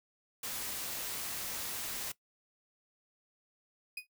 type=noise; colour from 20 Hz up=white; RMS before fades=-39 dBFS; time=0.43-2.12 s; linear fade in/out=5 ms
type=tone with exponential decay; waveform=35% pulse; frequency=2489 Hz; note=D#7; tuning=in tune; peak=-33 dBFS; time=3.97-4.07 s; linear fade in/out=5 ms; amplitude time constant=20 ms
effects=noise-tail reverb RT60 0.1 s tail -19 dB re dry